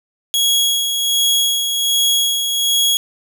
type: tone with tremolo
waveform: sawtooth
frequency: 3322 Hz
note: G#7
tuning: in tune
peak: -9 dBFS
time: 0.34-2.97 s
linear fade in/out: 0 ms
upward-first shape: sine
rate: 1.3 Hz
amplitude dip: 45%
effects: none